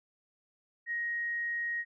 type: tone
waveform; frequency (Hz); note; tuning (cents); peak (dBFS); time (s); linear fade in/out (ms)
sine; 1880; A#6; +14; -31; 0.86-1.85; 50
effects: none